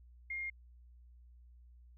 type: tone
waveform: sine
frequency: 2126 Hz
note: C7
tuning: 27 cents sharp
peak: -37 dBFS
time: 0.3-0.5 s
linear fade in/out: 5 ms
effects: added 60 Hz sine -56 dBFS peak until 1.97 s